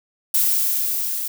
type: noise with level ramp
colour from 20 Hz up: violet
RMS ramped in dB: -17 to -26 dBFS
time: 0.34-1.28 s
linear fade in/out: 5 ms
effects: none